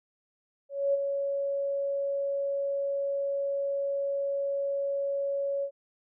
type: tone with ADSR envelope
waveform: sine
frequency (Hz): 558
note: C#5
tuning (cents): +11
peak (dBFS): -21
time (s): 0.69-5.71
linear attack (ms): 250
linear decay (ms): 21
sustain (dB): -6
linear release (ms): 77
effects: none